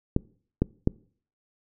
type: clicks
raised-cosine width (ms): 3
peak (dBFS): -8 / -8 / -7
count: 3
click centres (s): 0.164 / 0.62 / 0.874
effects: noise-tail reverb RT60 0.5 s tail -24 dB re dry